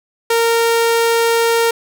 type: tone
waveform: sawtooth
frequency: 461.8 Hz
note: A#4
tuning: 16 cents flat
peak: -8 dBFS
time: 0.3-1.71 s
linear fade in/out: 5 ms
effects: none